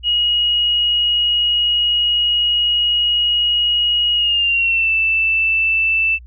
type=tone with pitch glide; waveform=sine; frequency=2892 to 2652 Hz; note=F#7 to E7; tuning=-40 to +10 cents; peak=-13 dBFS; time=0.03-6.19 s; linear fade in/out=50 ms; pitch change=-150 cents; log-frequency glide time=4.15-4.91 s; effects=added 60 Hz sine -36 dBFS peak until 6.26 s